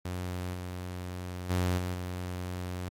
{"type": "tone with level steps", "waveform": "sawtooth", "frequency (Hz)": 90.3, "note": "F#2", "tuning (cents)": -42, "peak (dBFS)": [-29, -32, -22, -27, -30], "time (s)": [0.05, 2.89], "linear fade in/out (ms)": 5, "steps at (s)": [0.53, 1.49, 1.77, 1.93], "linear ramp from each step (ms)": 20, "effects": ["MP3 64 kbps"]}